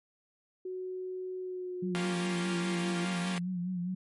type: tone with pitch glide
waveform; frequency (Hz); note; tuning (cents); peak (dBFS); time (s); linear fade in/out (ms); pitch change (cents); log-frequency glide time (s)
sine; 370 to 343.2; F#4 to F4; 0 to -30; -35; 0.65-3.05; 5; -130; 1.4-2.58
type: tone with vibrato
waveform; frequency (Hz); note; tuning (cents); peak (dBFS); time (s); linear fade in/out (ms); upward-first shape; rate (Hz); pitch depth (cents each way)
sine; 180; F#3; -47; -31; 1.82-3.95; 10; sine; 4.9; 56
type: chord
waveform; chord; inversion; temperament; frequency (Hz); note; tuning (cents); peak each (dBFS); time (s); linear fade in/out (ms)
5% pulse; G half-diminished seventh; first; equal; 233.1 / 277.2 / 349.2 / 392; Bb3 / Db4 / F4 / G4; 0 / 0 / 0 / 0; -29 / -30 / -30 / -33; 1.95-3.38; 0
effects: MP3 48 kbps